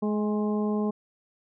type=harmonic tone with a mistuned harmonic; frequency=210.9 Hz; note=G#3; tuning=27 cents sharp; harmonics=1 / 2 / 3 / 4 / 5; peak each=-25 / -30 / -38 / -39 / -40 dBFS; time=0.02-0.91 s; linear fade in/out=10 ms; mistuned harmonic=4; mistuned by=-31 cents; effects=none